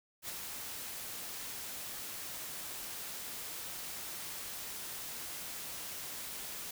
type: noise with ADSR envelope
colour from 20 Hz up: white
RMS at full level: -39 dBFS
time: 0.22-6.71 s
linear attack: 69 ms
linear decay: 14 ms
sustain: -4 dB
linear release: 4 ms
effects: none